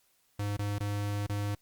square tone with dropouts, 102.4 Hz, G#2, 24 cents flat, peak -31 dBFS, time 0.39-1.55 s, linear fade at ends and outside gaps 5 ms, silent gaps 0.568-0.59 / 0.785-0.804 / 1.266-1.294 s, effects white hiss -70 dBFS RMS until 1.61 s + Opus 48 kbps

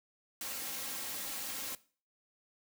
white noise with comb filter, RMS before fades -40 dBFS, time 0.41-1.75 s, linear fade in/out 2 ms, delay 3.7 ms, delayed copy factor +0.55, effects noise-tail reverb RT60 0.4 s tail -19 dB re dry + high-pass 80 Hz 12 dB/octave

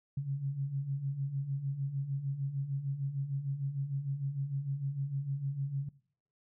sine beating tone pair, 133.9 / 140.5 Hz, C3 / C#3, +40 / +24 cents, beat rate 6.6 Hz, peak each -39 / -33 dBFS, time 0.17-5.89 s, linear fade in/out 5 ms, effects noise-tail reverb RT60 0.6 s tail -22 dB re dry

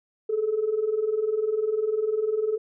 sine tone pair together, 417 / 437 Hz, G#4 / A4, +7 / -12 cents, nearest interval minor second, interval 81 cents, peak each -27 / -23 dBFS, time 0.29-2.58 s, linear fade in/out 10 ms, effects tanh soft clip ceiling -16 dBFS

